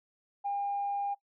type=tone; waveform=sine; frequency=805 Hz; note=G5; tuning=46 cents sharp; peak=-29 dBFS; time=0.44-1.15 s; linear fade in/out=20 ms; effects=noise-tail reverb RT60 0.1 s tail -21 dB re dry + tanh soft clip ceiling -25 dBFS